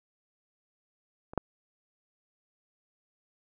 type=clicks; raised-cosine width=1 ms; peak=-28 / -12 dBFS; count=2; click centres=1.335 / 1.377 s; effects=none